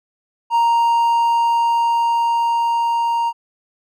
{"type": "tone with level ramp", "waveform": "triangle", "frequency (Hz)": 932.3, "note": "A#5", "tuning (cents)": 0, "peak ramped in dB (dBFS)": [-10, -14], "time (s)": [0.5, 3.33], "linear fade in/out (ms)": 50, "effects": []}